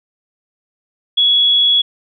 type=tone; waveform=sine; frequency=3364 Hz; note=G#7; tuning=22 cents sharp; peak=-9 dBFS; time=1.17-1.82 s; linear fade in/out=10 ms; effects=none